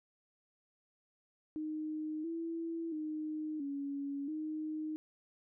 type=tone with pitch steps; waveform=sine; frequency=309.2 / 331 / 308.4 / 280.9 / 309.9 Hz; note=D#4 / E4 / D#4 / C#4 / D#4; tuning=-11 / +7 / -15 / +23 / -7 cents; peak=-36 dBFS; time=1.56-4.96 s; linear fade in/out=0 ms; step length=680 ms; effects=none